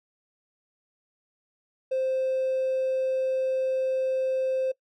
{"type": "tone with hard clipping", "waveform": "triangle", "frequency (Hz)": 523.3, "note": "C5", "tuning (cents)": 0, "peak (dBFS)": -24, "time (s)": [1.91, 4.72], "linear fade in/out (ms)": 10, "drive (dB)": 4, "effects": ["noise-tail reverb RT60 0.1 s tail -22 dB re dry"]}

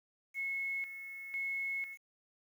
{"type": "tone with tremolo", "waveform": "sine", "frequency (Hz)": 2184, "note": "C#7", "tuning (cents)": -26, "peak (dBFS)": -34, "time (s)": [0.34, 1.98], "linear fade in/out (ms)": 50, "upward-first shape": "square", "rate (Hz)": 1, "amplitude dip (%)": 65, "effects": ["10-bit"]}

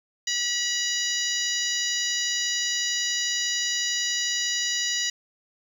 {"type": "harmonic tone", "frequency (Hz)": 971, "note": "B5", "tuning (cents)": -30, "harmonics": [2, 3, 4, 5, 6, 7], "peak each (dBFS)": [-31, -31, -31, -31, -31, -31], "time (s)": [0.27, 5.1], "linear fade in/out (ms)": 5, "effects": ["8-bit"]}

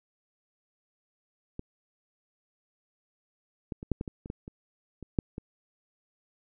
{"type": "clicks", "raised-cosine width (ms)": 3, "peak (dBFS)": [-23, -21, -26, -13, -19, -23, -27, -21, -28, -28, -11, -23], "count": 12, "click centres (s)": [1.594, 3.722, 3.829, 3.917, 4.011, 4.078, 4.259, 4.301, 4.479, 5.027, 5.188, 5.381], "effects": []}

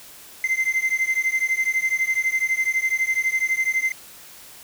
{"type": "beating tone pair", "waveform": "triangle", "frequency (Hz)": [2070, 2082], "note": ["C7", "C7"], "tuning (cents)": [-19, -9], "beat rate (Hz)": 12, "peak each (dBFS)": -21, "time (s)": [0.44, 3.92], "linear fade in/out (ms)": 2, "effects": ["white hiss -44 dBFS RMS until 4.63 s"]}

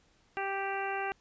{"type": "harmonic tone", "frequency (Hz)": 392, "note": "G4", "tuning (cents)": 0, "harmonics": [1, 2, 3, 4, 5, 6, 7], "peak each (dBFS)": [-38, -35, -42, -39, -43, -44, -43], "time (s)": [0.37, 1.12], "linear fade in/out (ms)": 0, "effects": ["pink hiss -67 dBFS RMS until 1.2 s", "resampled to 16000 Hz"]}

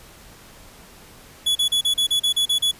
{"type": "tone bursts", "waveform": "45% pulse", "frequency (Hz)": 3400, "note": "G#7", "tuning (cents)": 40, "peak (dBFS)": -17, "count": 10, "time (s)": [1.46, 2.715], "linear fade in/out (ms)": 10, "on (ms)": 94, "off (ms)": 35, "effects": ["pink hiss -46 dBFS RMS until 2.79 s", "resampled to 32000 Hz"]}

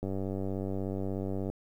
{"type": "click train", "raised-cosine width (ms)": 2, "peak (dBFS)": -22, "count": 143, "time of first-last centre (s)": [0.03, 1.5], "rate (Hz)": 96.6, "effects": ["10-bit"]}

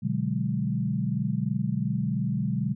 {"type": "chord", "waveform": "sine", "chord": "G# half-diminished seventh", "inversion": "first", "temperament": "equal", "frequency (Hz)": [123.47, 146.83, 185, 207.7], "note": ["B2", "D3", "F#3", "G#3"], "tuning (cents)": [0, 0, 0, 0], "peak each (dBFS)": -30, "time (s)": [0.02, 2.75], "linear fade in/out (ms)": 20, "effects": []}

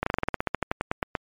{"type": "slowing click train", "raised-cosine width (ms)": 0.5, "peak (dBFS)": -9, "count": 17, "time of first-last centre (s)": [0.03, 1.152], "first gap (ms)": 34, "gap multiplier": 1.09, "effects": ["MP3 96 kbps"]}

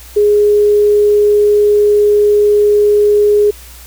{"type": "tone", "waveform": "sine", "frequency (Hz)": 415.3, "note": "G#4", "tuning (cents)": 0, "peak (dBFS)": -6, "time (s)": [0.16, 3.51], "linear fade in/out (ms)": 10, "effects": ["added 60 Hz sine -35 dBFS peak until 3.86 s", "white hiss -37 dBFS RMS until 3.86 s"]}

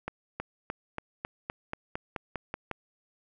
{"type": "accelerating click train", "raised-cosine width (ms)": 0.5, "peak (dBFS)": -18, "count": 12, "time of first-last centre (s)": [0.08, 2.713], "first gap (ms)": 320, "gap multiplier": 0.94, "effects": []}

